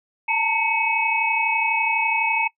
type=tone cluster; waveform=sine; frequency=881 / 913 / 2228 / 2565 Hz; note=A5 / A#5 / C#7 / E7; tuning=+2 / -36 / +8 / -48 cents; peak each=-27 / -24 / -24 / -23 dBFS; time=0.28-2.48 s; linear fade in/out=10 ms; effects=noise-tail reverb RT60 0.1 s tail -21 dB re dry